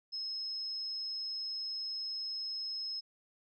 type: tone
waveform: sine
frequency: 5170 Hz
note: E8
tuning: 34 cents flat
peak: -36 dBFS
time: 0.12-3.01 s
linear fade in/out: 20 ms
effects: none